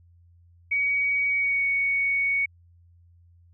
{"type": "tone with pitch glide", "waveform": "sine", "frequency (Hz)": [2257, 2229], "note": ["C#7", "C#7"], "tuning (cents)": [31, 9], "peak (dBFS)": -21, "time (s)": [0.71, 2.46], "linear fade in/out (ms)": 10, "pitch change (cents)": -22, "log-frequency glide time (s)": [1.28, 1.65], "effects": ["added 86 Hz sine -53 dBFS peak until 3.53 s"]}